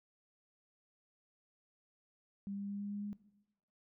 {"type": "tone with pitch steps", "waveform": "sine", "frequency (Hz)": [199.2, 200.5, 201.7, 203, 204.3, 205.6], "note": ["G3", "G3", "G3", "G#3", "G#3", "G#3"], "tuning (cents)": [28, 39, 50, -39, -28, -17], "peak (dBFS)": -39, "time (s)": [2.47, 3.13], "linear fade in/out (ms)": 0, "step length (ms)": 110, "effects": ["noise-tail reverb RT60 1.0 s tail -18 dB re dry"]}